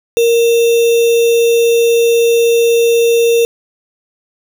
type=tone with sample-and-hold; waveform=sine; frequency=466.2 Hz; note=A#4; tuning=in tune; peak=-7 dBFS; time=0.17-3.45 s; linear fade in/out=0 ms; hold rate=3150 Hz; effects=none